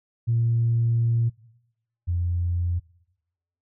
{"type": "tone pair in turn", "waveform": "sine", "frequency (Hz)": [116.3, 87.13], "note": ["A#2", "F2"], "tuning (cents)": [-4, -4], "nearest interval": "perfect fourth", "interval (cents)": 500, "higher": "first", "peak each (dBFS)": [-18, -21], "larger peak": "first", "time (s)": [[0.27, 1.3], [2.07, 2.8]], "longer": "first", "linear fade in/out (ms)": 20, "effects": ["noise-tail reverb RT60 0.9 s tail -22 dB re dry", "tanh soft clip ceiling -14 dBFS"]}